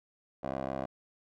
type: tone with band-pass filter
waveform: 15% pulse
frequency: 66.5 Hz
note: C2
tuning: 29 cents sharp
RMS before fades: -36 dBFS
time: 0.43-0.86 s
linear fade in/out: 10 ms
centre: 600 Hz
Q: 1.7
effects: none